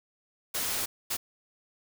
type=noise bursts at uneven times; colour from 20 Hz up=white; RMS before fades=-31 dBFS; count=2; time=0.54-0.86 / 1.1-1.17 s; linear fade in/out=10 ms; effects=none